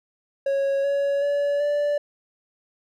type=tone with pitch steps; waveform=triangle; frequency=551 / 561.6 / 572.4 / 583.4 Hz; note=C#5 / C#5 / D5 / D5; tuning=-11 / +22 / -45 / -12 cents; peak=-18 dBFS; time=0.46-1.98 s; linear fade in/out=5 ms; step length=380 ms; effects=none